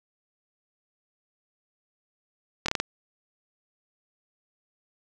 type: slowing click train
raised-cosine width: 0.2 ms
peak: -8 dBFS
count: 5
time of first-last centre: 2.66-2.8 s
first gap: 24 ms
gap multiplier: 1.26
effects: none